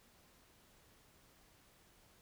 silence, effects pink hiss -67 dBFS RMS until 2.21 s

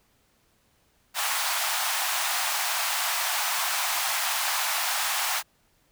pink high-pass noise, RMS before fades -27 dBFS, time 1.14-5.43 s, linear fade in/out 50 ms, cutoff 710 Hz, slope 48 dB/octave, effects pink hiss -66 dBFS RMS until 5.91 s

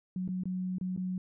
sine tone with dropouts, 184.1 Hz, F#3, 8 cents flat, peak -31 dBFS, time 0.16-1.18 s, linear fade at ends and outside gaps 2 ms, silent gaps 0.278-0.288 / 0.436-0.455 / 0.784-0.811 / 0.964-0.975 s, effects none

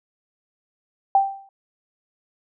sine tone with exponential decay, 784 Hz, G5, in tune, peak -10 dBFS, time 1.15-1.49 s, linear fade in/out 2 ms, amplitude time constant 72 ms, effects none

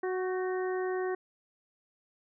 harmonic tone with a mistuned harmonic, 370 Hz, F#4, in tune, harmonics 1 / 2 / 3 / 4 / 5, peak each -30 / -39 / -43 / -45 / -43 dBFS, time 0.03-1.15 s, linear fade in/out 5 ms, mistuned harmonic 4, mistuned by +45 cents, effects none

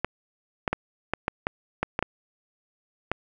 clicks, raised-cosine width 0.5 ms, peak -9 dBFS, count 10, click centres 0.046 / 0.678 / 0.73 / 1.136 / 1.281 / 1.469 / 1.83 / 1.991 / 2.026 / 3.116 s, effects none

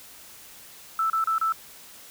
sine tone bursts, 1320 Hz, E6, 2 cents sharp, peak -21 dBFS, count 4, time 0.99-1.523 s, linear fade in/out 2 ms, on 110 ms, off 31 ms, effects white hiss -47 dBFS RMS until 2.1 s

